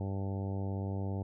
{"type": "harmonic tone", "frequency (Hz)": 97.6, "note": "G2", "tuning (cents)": -7, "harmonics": [1, 2, 3, 4, 5, 6, 7, 8, 9], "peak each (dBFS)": [-34, -40, -44, -46, -48, -50, -51, -52, -53], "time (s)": [0, 1.23], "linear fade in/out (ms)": 5, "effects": []}